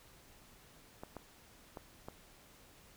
clicks, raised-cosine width 1 ms, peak -30 dBFS, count 4, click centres 1.035 / 1.167 / 1.772 / 2.085 s, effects pink hiss -61 dBFS RMS until 2.96 s

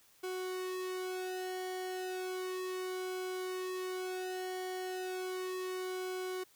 sawtooth tone with flanger, 370 Hz, F#4, in tune, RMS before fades -39 dBFS, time 0.23-6.44 s, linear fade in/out 10 ms, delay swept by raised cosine 1.1 to 1.92 ms, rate 0.34 Hz, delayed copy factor -0.85, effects white hiss -65 dBFS RMS until 6.55 s

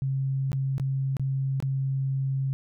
sine tone with dropouts, 134.8 Hz, C#3, 48 cents flat, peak -24 dBFS, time 0.02-2.53 s, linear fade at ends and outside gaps 0 ms, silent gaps 0.518-0.53 / 0.781-0.798 / 1.168-1.196 / 1.602-1.625 s, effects none

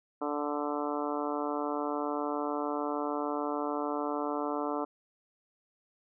harmonic tone, 146.8 Hz, D3, in tune, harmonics 2 / 3 / 4 / 5 / 6 / 7 / 8 / 9, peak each -35 / -37 / -38 / -39 / -40 / -40 / -41 / -42 dBFS, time 0.21-4.85 s, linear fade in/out 10 ms, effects none

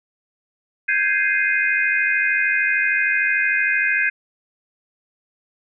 sine chord, Ab major seventh, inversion third, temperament equal, 1568 / 1661.2 / 2093 / 2489 Hz, G6 / Ab6 / C7 / Eb7, 0 / 0 / 0 / 0 cents, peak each -22 dBFS, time 0.88-4.1 s, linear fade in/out 10 ms, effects none

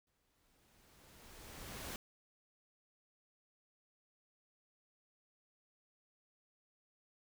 pink noise with exponential growth, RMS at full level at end -43 dBFS, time 0.07-1.96 s, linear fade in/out 1 ms, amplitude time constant 410 ms, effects none

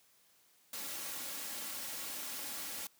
white noise with comb filter, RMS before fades -42 dBFS, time 0.73-2.87 s, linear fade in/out 2 ms, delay 3.6 ms, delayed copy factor +0.5, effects white hiss -68 dBFS RMS until 2.99 s + high-pass 100 Hz 12 dB/octave

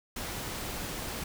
pink noise, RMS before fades -37 dBFS, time 0.16-1.24 s, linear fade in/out 5 ms, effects none

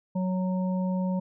harmonic tone, 185 Hz, F#3, in tune, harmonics 1 / 3 / 5, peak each -25 / -35 / -39 dBFS, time 0.15-1.2 s, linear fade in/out 10 ms, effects none

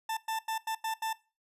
40% pulse tone bursts at uneven times, 888 Hz, A5, 16 cents sharp, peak -30 dBFS, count 6, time 0.09-0.17 / 0.28-0.39 / 0.48-0.58 / 0.67-0.75 / 0.84-0.94 / 1.02-1.13 s, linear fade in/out 5 ms, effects noise-tail reverb RT60 0.3 s tail -18 dB re dry + resampled to 32000 Hz

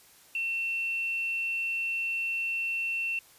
sine tone with quantisation, 2700 Hz, E7, 41 cents sharp, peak -28 dBFS, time 0.35-3.19 s, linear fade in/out 2 ms, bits 9, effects white hiss -57 dBFS RMS until 3.38 s + resampled to 32000 Hz

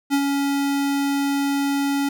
square tone with ADSR envelope, 280 Hz, C#4, 18 cents sharp, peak -16 dBFS, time 0.1-2.09 s, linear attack 37 ms, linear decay 65 ms, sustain -4 dB, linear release 5 ms, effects none

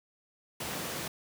pink high-pass noise, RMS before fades -37 dBFS, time 0.6-1.08 s, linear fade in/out 5 ms, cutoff 140 Hz, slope 12 dB/octave, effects none

